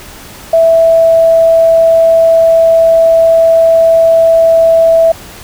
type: tone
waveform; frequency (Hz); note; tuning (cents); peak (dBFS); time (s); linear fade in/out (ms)
sine; 658; E5; -3; -3; 0.53-5.12; 5
effects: pink hiss -31 dBFS RMS until 5.43 s